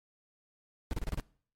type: noise bursts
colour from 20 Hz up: brown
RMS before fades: -32 dBFS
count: 6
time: 0.91-1.198 s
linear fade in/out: 0 ms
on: 23 ms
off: 30 ms
effects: noise-tail reverb RT60 0.5 s tail -22 dB re dry + MP3 64 kbps